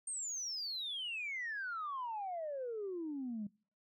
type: exponential sweep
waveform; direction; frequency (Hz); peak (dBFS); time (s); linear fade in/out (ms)
sine; down; 8780 to 200; -37; 0.07-3.47; 5
effects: noise-tail reverb RT60 0.4 s tail -23 dB re dry + tanh soft clip ceiling -34 dBFS